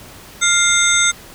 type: tone cluster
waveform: sine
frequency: 1392 / 2102 / 3635 / 6340 / 7920 Hz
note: F6 / C7 / A#7 / G8 / B8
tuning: -6 / +7 / -44 / +19 / +4 cents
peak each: -18 dBFS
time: 0.41-1.12 s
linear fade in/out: 20 ms
effects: pink hiss -39 dBFS RMS until 1.34 s